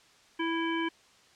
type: harmonic tone with a mistuned harmonic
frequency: 329.6 Hz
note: E4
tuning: in tune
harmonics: 1 / 3 / 5 / 7 / 9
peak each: -30 / -35 / -37 / -38 / -40 dBFS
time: 0.39-0.89 s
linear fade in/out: 10 ms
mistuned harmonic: 9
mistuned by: +56 cents
effects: white hiss -60 dBFS RMS until 1.35 s + low-pass 6000 Hz 12 dB/octave